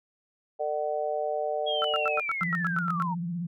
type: harmonic tone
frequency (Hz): 150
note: D3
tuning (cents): +37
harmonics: 3 / 4 / 5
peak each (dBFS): -33 / -29 / -32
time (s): 0.59-2.21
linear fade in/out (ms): 20
type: linear sweep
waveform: sine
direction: down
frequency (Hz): 3322 to 880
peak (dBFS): -29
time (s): 1.66-3.15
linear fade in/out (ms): 20
type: tone bursts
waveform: sine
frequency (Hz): 1341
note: E6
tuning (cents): +29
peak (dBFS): -25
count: 11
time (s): 1.82-3.023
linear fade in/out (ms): 0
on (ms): 23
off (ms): 95
type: tone with vibrato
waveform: sine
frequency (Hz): 172.2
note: F3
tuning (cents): -24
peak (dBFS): -29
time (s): 2.41-3.47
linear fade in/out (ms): 10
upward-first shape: triangle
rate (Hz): 16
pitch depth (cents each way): 86
effects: none